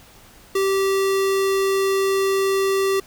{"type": "tone", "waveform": "square", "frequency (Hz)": 388.7, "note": "G4", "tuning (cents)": -15, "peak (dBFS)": -18, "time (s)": [0.55, 3], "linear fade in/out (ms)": 5, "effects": ["pink hiss -48 dBFS RMS until 3.06 s"]}